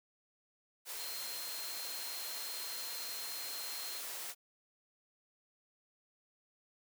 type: tone in noise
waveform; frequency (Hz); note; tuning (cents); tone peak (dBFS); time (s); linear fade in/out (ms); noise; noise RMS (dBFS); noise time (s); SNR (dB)
sine; 4186; C8; 0; -45; 0.96-4.02; 50; white; -43; 0.85-4.35; -5
effects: high-pass 400 Hz 12 dB/octave